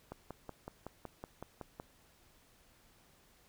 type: click train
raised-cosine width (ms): 1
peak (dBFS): -29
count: 10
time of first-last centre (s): 0.12-1.799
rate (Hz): 5.36
effects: pink hiss -66 dBFS RMS until 3.48 s